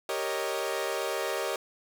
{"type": "chord", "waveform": "sawtooth", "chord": "Eb dominant seventh", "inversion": "first", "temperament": "equal", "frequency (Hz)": [392, 466.2, 554.4, 622.3], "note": ["G4", "Bb4", "Db5", "Eb5"], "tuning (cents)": [0, 0, 0, 0], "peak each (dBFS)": -31, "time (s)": [0.09, 1.56], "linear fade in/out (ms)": 2, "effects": []}